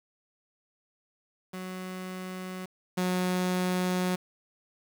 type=tone pair in turn; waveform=sawtooth; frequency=185 / 182.24 Hz; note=F#3 / F#3; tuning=0 / -26 cents; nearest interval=unison; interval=26 cents; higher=first; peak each=-32 / -22 dBFS; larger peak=second; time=1.53-2.66 / 2.97-4.16 s; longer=second; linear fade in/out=10 ms; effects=8-bit